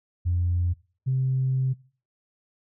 sine tone pair in turn, 87.7 / 131.02 Hz, F2 / C3, +8 / +3 cents, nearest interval perfect fifth, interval 695 cents, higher second, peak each -20 dBFS, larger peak neither, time 0.25-0.74 / 1.06-1.74 s, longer second, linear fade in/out 20 ms, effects noise-tail reverb RT60 0.4 s tail -21 dB re dry + tanh soft clip ceiling -16 dBFS

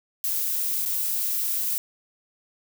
violet noise with dropouts, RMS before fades -26 dBFS, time 0.24-1.78 s, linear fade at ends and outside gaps 0 ms, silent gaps 0.852-0.859 s, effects none

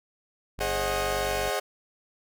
sawtooth tone, 48.53 Hz, G1, 17 cents flat, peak -31 dBFS, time 0.58-1.5 s, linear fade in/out 10 ms
sawtooth chord, Ab dominant seventh, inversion none, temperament equal with one note detuned, 415.3 / 536.7 / 622.3 / 740 Hz, Ab4 / C5 / Eb5 / Gb5, 0 / +44 / 0 / 0 cents, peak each -28 dBFS, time 0.6-1.6 s, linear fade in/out 10 ms
effects none

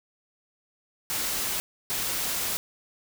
white noise bursts at uneven times, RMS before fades -29 dBFS, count 2, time 1.1-1.6 / 1.9-2.57 s, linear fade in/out 0 ms, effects none

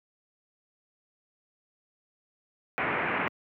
white low-pass noise, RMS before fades -29 dBFS, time 2.78-3.28 s, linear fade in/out 0 ms, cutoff 2400 Hz, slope 48 dB/octave, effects high-pass 150 Hz 12 dB/octave

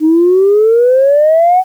sine exponential sweep, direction up, 305.9 to 760 Hz, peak -4 dBFS, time 0-1.64 s, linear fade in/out 50 ms, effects tanh soft clip ceiling -1 dBFS + 7-bit

